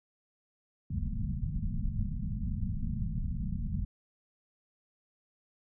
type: low-pass noise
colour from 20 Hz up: pink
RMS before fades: -33 dBFS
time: 0.9-3.85 s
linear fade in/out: 5 ms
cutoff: 230 Hz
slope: 96 dB/octave
effects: none